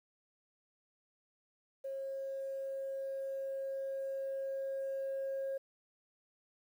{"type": "tone with level ramp", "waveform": "sine", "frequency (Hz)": 541, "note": "C#5", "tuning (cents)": -42, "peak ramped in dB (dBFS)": [-37, -33], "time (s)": [1.84, 5.58], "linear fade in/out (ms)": 10, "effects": ["tanh soft clip ceiling -33 dBFS", "11-bit"]}